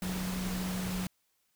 sine tone in noise, 184.2 Hz, F#3, 7 cents flat, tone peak -33 dBFS, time 0.02-1.07 s, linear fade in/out 2 ms, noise pink, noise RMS -39 dBFS, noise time 0.02-1.07 s, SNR +3 dB, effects white hiss -75 dBFS RMS until 1.55 s

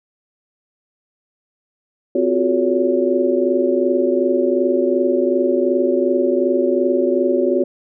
sine tone cluster, 257.3 / 350.6 / 373.3 / 431.6 / 564 Hz, C4 / F4 / F#4 / A4 / C#5, -29 / +7 / +15 / -33 / +30 cents, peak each -21 / -20 / -18 / -26 / -20 dBFS, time 2.15-7.64 s, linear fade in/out 5 ms, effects none

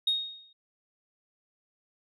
sine tone with exponential decay, 3729 Hz, A#7, in tune, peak -20 dBFS, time 0.07-0.53 s, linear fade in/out 5 ms, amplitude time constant 100 ms, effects tanh soft clip ceiling -19 dBFS

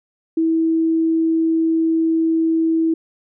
sine tone, 325.1 Hz, E4, 24 cents flat, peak -14 dBFS, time 0.37-2.94 s, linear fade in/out 5 ms, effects none

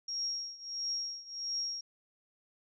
sine tone with tremolo, 5588 Hz, F8, in tune, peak -31 dBFS, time 0.08-1.81 s, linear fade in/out 5 ms, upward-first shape triangle, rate 1.5 Hz, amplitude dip 90%, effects none

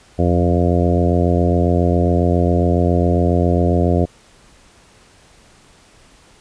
harmonic tone with a mistuned harmonic, 87.31 Hz, F2, in tune, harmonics 1 / 2 / 3 / 4 / 5 / 6 / 7 / 8, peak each -16 / -19 / -21 / -22 / -23 / -24 / -24 / -25 dBFS, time 0.18-4.06 s, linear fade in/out 20 ms, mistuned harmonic 1, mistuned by -37 cents, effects pink hiss -49 dBFS RMS until 6.4 s + resampled to 22050 Hz

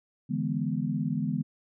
sine chord, E dominant seventh, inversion third, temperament equal, 146.83 / 164.81 / 207.7 / 246.9 Hz, D3 / E3 / G#3 / B3, 0 / 0 / 0 / 0 cents, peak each -32 dBFS, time 0.29-1.43 s, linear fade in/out 20 ms, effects none

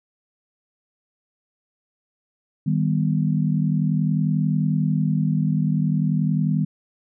sine chord, Eb augmented, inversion none, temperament equal, 155.56 / 196 / 246.9 Hz, Eb3 / G3 / B3, 0 / 0 / 0 cents, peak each -20 / -23 / -26 dBFS, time 2.66-6.65 s, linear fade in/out 10 ms, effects none

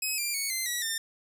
10% pulse tone with pitch steps, 2551 / 2380 / 2221 / 2072 / 1933.3 / 1803.8 Hz, D#7 / D7 / C#7 / C7 / B6 / A6, +43 / +22 / +3 / -17 / -37 / +43 cents, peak -20 dBFS, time 0.02-0.98 s, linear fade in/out 5 ms, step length 160 ms, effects none

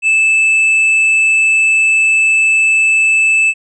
sine tone with tanh clipping, 2627 Hz, E7, 7 cents flat, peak -9 dBFS, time 0.02-3.54 s, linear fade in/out 50 ms, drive 5 dB, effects resampled to 24000 Hz

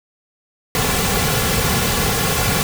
pink noise with comb filter, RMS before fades -18 dBFS, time 0.75-2.63 s, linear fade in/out 0 ms, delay 3.2 ms, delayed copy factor -0.6, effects none

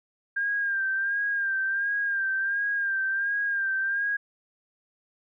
sine tone with vibrato, 1600 Hz, G6, 35 cents sharp, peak -24 dBFS, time 0.36-4.17 s, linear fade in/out 10 ms, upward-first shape sine, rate 1.4 Hz, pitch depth 47 cents each way, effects none

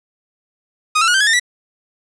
sawtooth tone with pitch steps, 1244.5 / 1341.5 / 1446.2 / 1558.9 / 1680.5 / 1811.6 / 1952.8 Hz, D#6 / E6 / F#6 / G6 / G#6 / A#6 / B6, 0 / +30 / -40 / -10 / +20 / -50 / -20 cents, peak -8 dBFS, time 0.95-1.398 s, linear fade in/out 10 ms, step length 64 ms, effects resampled to 22050 Hz + 7-bit

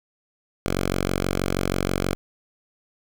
5% pulse tone, 46.25 Hz, F#1, in tune, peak -11 dBFS, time 0.66-2.15 s, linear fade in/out 0 ms, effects none

